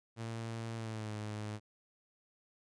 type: tone with pitch glide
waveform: sawtooth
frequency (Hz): 113.9 to 106.27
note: A#2 to G#2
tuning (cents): -40 to +40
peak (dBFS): -35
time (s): 0.16-1.6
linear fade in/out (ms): 50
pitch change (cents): -120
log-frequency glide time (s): 0.77-1.13
effects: resampled to 22050 Hz